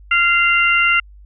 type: harmonic tone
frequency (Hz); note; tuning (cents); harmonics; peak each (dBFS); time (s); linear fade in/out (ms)
693; F5; -14; 2 / 3 / 4; -16 / -16 / -16; 0.11-1; 5
effects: added 50 Hz sine -39 dBFS peak until 1.25 s